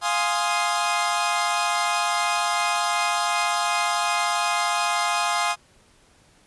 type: chord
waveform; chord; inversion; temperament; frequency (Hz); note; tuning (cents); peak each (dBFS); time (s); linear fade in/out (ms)
sawtooth; F minor seventh; none; equal; 698.5 / 830.6 / 1046.5 / 1244.5; F5 / Ab5 / C6 / Eb6; 0 / 0 / 0 / 0; -23; 0.01-5.56; 50
effects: pink hiss -57 dBFS RMS until 6.46 s + resampled to 24000 Hz